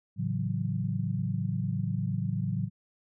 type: chord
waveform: sine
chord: F# minor seventh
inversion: first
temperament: equal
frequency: 110 / 138.59 / 164.81 / 185 Hz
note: A2 / C#3 / E3 / F#3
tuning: 0 / 0 / 0 / 0 cents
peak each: -32 / -33 / -35 / -33 dBFS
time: 0.16-2.7 s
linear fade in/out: 50 ms
effects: none